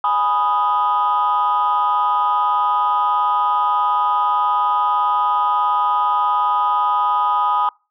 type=chord; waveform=sine; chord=G# minor; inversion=none; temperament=equal; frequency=830.6 / 987.8 / 1244.5 Hz; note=G#5 / B5 / D#6; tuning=0 / 0 / 0 cents; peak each=-19 / -18 / -17 dBFS; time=0.04-7.69 s; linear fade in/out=2 ms; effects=noise-tail reverb RT60 0.3 s tail -26 dB re dry + tanh soft clip ceiling -9 dBFS